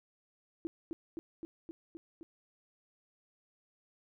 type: tone with echo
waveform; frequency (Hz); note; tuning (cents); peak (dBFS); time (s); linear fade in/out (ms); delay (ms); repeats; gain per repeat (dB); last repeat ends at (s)
sine; 329.6; E4; 0; -33; 0.65-0.67; 0; 260; 6; -2; 2.23
effects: none